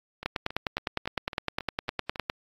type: two click trains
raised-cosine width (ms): 0.3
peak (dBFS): -11 / -21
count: 21 / 8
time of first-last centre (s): 0.26-2.299 / 0.23-2.158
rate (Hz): 9.81 / 3.63
effects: AAC 32 kbps